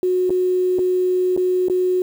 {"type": "tone with dropouts", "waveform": "sine", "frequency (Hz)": 365.8, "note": "F#4", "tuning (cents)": -20, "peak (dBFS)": -15, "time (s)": [0.03, 2.02], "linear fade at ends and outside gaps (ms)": 1, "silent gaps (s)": [[0.296, 0.304], [0.786, 0.791], [1.365, 1.375], [1.684, 1.698]], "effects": ["7-bit"]}